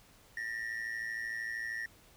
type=ring-modulated tone; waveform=triangle; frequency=1848 Hz; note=A#6; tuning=16 cents flat; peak=-31 dBFS; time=0.37-1.86 s; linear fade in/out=2 ms; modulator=56.5 Hz; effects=pink hiss -61 dBFS RMS until 2.16 s